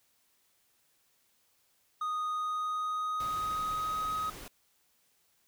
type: tone with pitch glide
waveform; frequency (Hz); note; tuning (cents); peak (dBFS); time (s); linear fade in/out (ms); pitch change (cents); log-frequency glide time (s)
triangle; 1240 to 1261.7; D#6 to D#6; -6 to +24; -29; 2.01-4.3; 5; +30; 2.28-4.12
type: noise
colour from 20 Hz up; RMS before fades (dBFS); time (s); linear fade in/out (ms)
pink; -46; 3.2-4.48; 2
effects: white hiss -71 dBFS RMS until 5.47 s